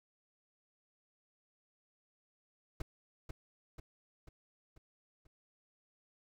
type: noise with echo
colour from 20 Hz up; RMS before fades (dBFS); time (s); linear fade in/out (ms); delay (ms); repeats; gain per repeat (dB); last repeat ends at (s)
brown; -37; 2.8-2.82; 5; 490; 5; -5; 5.27
effects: none